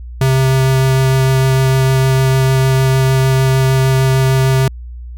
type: tone with vibrato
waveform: square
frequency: 132.3 Hz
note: C3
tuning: 20 cents sharp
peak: -10 dBFS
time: 0.21-4.68 s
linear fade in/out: 2 ms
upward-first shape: sine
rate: 6.6 Hz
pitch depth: 8 cents each way
effects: added 60 Hz sine -26 dBFS peak until 5.17 s